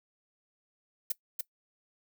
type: noise with echo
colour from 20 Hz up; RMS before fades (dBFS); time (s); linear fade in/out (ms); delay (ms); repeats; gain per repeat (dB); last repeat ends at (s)
violet; -29; 1.1-1.12; 5; 290; 1; -3; 1.41
effects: noise-tail reverb RT60 0.1 s tail -19 dB re dry